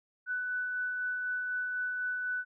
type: tone with tremolo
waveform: sine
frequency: 1492 Hz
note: F#6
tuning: 14 cents sharp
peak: -30 dBFS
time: 0.26-2.45 s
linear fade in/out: 50 ms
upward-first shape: sine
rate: 4 Hz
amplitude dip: 25%
effects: none